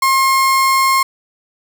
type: tone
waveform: 35% pulse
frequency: 1070 Hz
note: C6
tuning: 38 cents sharp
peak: -9 dBFS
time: 0.02-1.03 s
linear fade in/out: 5 ms
effects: none